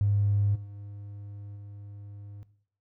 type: tone with level steps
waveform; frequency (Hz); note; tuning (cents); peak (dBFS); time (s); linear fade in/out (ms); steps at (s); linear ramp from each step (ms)
triangle; 101.7; G#2; -36; -18 / -37 / -39; 0.01-2.43; 0; 0.54 / 1.55; 20
effects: noise-tail reverb RT60 0.6 s tail -17 dB re dry + tanh soft clip ceiling -19 dBFS